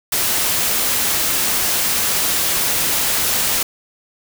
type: noise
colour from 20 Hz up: white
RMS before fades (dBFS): -18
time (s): 0.12-3.63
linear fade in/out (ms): 5
effects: none